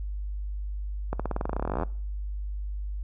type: accelerating click train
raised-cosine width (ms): 1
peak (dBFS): -15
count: 24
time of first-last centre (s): 1.13-1.834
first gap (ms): 66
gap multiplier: 0.92
effects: noise-tail reverb RT60 0.5 s tail -23 dB re dry + added 50 Hz sine -30 dBFS peak until 3.03 s